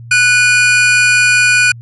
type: tone pair together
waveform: 45% pulse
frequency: 1480 / 2445 Hz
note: F#6 / D#7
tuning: 0 / -31 cents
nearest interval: major sixth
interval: 869 cents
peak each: -10 dBFS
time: 0.11-1.72 s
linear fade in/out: 5 ms
effects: added 117 Hz sine -29 dBFS peak until 1.81 s + resampled to 24000 Hz